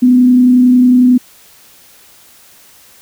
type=tone with frequency modulation; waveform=sine; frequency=250 Hz; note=B3; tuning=21 cents sharp; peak=-4 dBFS; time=0.02-1.18 s; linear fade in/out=10 ms; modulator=31 Hz; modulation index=0.22; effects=white hiss -43 dBFS RMS until 3.01 s